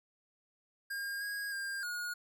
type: tone with pitch steps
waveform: square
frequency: 1614 / 1642 / 1602 / 1441 Hz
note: G#6 / G#6 / G6 / F#6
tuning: -50 / -20 / +37 / -46 cents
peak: -37 dBFS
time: 0.9-2.14 s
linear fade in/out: 10 ms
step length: 310 ms
effects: none